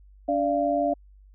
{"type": "tone cluster", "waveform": "sine", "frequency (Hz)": [287.1, 587, 687], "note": ["D4", "D5", "F5"], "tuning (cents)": [-39, -1, -29], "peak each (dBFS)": [-27, -26, -24], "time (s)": [0.28, 0.94], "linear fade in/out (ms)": 10, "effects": ["added 49 Hz sine -49 dBFS peak until 1.34 s"]}